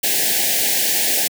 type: band-stop noise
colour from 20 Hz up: white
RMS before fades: -18 dBFS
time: 0.03-1.28 s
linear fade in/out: 10 ms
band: 850 to 1600 Hz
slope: 96 dB/octave
effects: high-pass 200 Hz 12 dB/octave